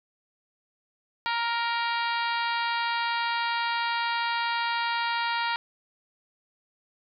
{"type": "harmonic tone with a mistuned harmonic", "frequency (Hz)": 467.4, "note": "A#4", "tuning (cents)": 5, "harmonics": [2, 3, 4, 5, 6, 7, 8, 9, 10], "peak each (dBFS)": [-28, -32, -34, -36, -38, -39, -40, -41, -42], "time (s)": [1.26, 5.56], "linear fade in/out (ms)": 0, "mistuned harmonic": 8, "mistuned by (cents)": 32, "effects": []}